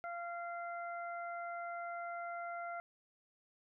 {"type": "harmonic tone", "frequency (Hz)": 690, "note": "F5", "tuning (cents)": -21, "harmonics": [1, 2, 3], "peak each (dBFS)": [-42, -45, -52], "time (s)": [0.04, 2.8], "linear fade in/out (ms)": 0, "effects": []}